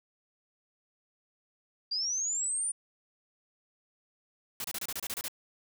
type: linear sweep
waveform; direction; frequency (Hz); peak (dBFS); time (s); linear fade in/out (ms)
sine; up; 4699 to 9397; -29; 1.91-2.72; 10
type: noise bursts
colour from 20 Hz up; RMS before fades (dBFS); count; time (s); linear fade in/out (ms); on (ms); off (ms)
white; -36; 10; 4.6-5.282; 2; 43; 28
effects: none